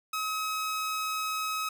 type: tone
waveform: sawtooth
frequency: 1276 Hz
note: D#6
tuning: 43 cents sharp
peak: -26 dBFS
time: 0.13-1.69 s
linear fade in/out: 5 ms
effects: none